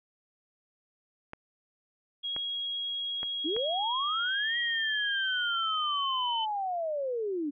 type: clicks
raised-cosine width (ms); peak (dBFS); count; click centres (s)
0.5; -24; 4; 1.334 / 2.364 / 3.231 / 3.565
type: tone with pitch glide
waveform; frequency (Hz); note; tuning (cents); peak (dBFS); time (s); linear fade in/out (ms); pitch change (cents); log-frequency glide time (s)
sine; 3297 to 3041; G#7 to F#7; -13 to +47; -31; 2.23-6.46; 20; -140; 3.86-6.23
type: linear two-way sweep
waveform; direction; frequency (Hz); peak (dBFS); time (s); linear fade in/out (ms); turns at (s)
sine; up then down; 276.1 to 1926 to 276.1; -29; 3.44-7.51; 20; 4.58
effects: none